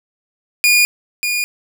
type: tone with echo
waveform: sawtooth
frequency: 2436 Hz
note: D#7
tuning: 37 cents flat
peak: -6 dBFS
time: 0.64-0.85 s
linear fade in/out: 0 ms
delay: 590 ms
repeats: 1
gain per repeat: -7 dB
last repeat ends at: 1.44 s
effects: none